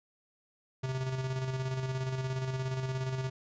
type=tone with tremolo; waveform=square; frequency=130.81 Hz; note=C3; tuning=in tune; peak=-31 dBFS; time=0.83-3.3 s; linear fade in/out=10 ms; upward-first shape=square; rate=17 Hz; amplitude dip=40%; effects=resampled to 16000 Hz